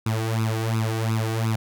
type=tone with flanger; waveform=sawtooth; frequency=111.6 Hz; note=A2; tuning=25 cents sharp; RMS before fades=-24 dBFS; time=0.06-1.56 s; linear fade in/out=5 ms; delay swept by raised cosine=0.78 to 2.68 ms; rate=2.8 Hz; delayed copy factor=+0.9; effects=none